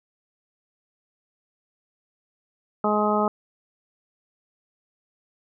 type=harmonic tone; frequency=210.3 Hz; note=G#3; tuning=22 cents sharp; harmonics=1 / 2 / 3 / 4 / 5 / 6; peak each=-25 / -26 / -26 / -26 / -30 / -26 dBFS; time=2.84-3.28 s; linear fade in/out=2 ms; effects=none